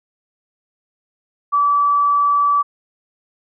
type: tone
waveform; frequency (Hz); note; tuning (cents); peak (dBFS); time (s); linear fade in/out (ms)
sine; 1153; D6; -32; -12; 1.52-2.63; 20
effects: none